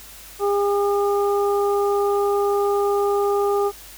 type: harmonic tone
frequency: 404.7 Hz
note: G#4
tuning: 45 cents flat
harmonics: 1 / 2 / 3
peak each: -18 / -25 / -27 dBFS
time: 0.39-3.72 s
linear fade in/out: 50 ms
effects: added 50 Hz sine -48 dBFS peak until 3.97 s + white hiss -42 dBFS RMS until 3.97 s